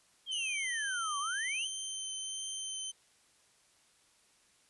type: exponential two-way sweep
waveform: sine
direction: down then up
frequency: 3277 to 1108.7 to 3277 Hz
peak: -34 dBFS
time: 0.26-1.69 s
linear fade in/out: 50 ms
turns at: 1.19 s
type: tone with vibrato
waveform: 15% pulse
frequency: 3099 Hz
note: G7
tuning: 21 cents flat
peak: -30 dBFS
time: 0.31-2.92 s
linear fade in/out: 20 ms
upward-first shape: triangle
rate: 1.5 Hz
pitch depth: 12 cents each way
effects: white hiss -67 dBFS RMS until 4.69 s + resampled to 24000 Hz